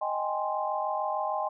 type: chord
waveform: sine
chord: Ab major seventh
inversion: second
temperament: equal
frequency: 622.3 / 784 / 830.6 / 1046.5 Hz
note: Eb5 / G5 / Ab5 / C6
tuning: 0 / 0 / 0 / 0 cents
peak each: -33 dBFS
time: 0.01-1.49 s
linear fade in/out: 10 ms
effects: none